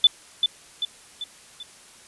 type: tone with echo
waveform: sine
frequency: 3502 Hz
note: A7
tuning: 9 cents flat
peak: -10 dBFS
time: 0.04-0.07 s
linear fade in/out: 2 ms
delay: 390 ms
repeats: 4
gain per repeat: -6 dB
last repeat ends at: 1.63 s
effects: white hiss -49 dBFS RMS until 2.07 s + resampled to 24000 Hz